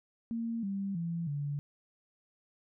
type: tone with pitch steps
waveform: sine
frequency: 230 / 196.79 / 168.37 / 144.06 Hz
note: A#3 / G3 / E3 / D3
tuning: -23 / +7 / +37 / -33 cents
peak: -32 dBFS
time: 0.31-1.59 s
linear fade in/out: 0 ms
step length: 320 ms
effects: none